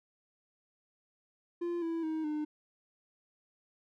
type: tone with pitch steps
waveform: triangle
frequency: 345.6 / 330.6 / 316.2 / 302.4 Hz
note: F4 / E4 / D#4 / D#4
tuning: -18 / +5 / +28 / -49 cents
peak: -30 dBFS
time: 1.61-2.45 s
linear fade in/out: 10 ms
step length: 210 ms
effects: none